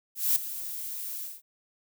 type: noise with ADSR envelope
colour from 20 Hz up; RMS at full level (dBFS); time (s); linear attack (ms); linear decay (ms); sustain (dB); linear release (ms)
violet; -22; 0.15-1.42; 210; 4; -14; 200
effects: none